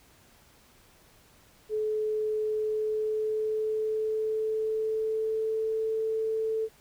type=tone with pitch glide; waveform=sine; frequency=430 to 441.6 Hz; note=A4 to A4; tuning=-40 to +6 cents; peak=-26 dBFS; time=1.69-6.69 s; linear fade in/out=50 ms; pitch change=+46 cents; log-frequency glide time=2.54-5.9 s; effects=pink hiss -59 dBFS RMS until 6.8 s